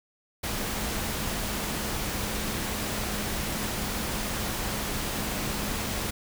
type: tone in noise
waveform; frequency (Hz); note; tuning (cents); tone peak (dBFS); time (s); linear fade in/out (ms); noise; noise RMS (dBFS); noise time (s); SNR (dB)
sine; 210; G#3; +19; -39; 0.43-6.11; 10; pink; -31; 0.43-6.11; -11
effects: none